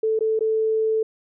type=tone with dropouts; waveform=sine; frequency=440 Hz; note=A4; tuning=in tune; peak=-18 dBFS; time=0.03-1.03 s; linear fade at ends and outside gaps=5 ms; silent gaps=0.191-0.207 / 0.392-0.407 s; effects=none